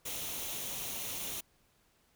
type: noise with comb filter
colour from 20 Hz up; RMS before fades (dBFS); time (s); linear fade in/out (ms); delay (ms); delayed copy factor
white; -39; 0.05-1.41; 10; 0.31; +0.5
effects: pink hiss -70 dBFS RMS until 2.15 s